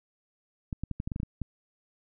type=clicks; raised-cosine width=5 ms; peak=-20 dBFS; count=10; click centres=0.728 / 0.836 / 0.913 / 1.001 / 1.075 / 1.118 / 1.161 / 1.201 / 1.232 / 1.417 s; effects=none